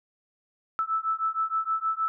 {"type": "beating tone pair", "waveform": "sine", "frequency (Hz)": [1311, 1317.4], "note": ["E6", "E6"], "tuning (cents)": [-10, -1], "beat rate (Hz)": 6.4, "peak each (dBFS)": [-28, -28], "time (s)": [0.79, 2.08], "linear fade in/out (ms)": 0, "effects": []}